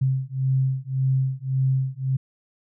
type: beating tone pair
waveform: sine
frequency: 131.5 / 133.3 Hz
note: C3 / C3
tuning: +9 / +33 cents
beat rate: 1.8 Hz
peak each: -23 dBFS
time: 0.01-2.17 s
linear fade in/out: 10 ms
effects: none